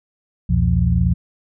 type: tone cluster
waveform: sine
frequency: 63.5 / 84.2 / 120.6 / 173.9 Hz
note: B1 / E2 / B2 / F3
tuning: +49 / +37 / -41 / -7 cents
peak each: -19 dBFS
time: 0.49-1.14 s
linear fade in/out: 10 ms
effects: none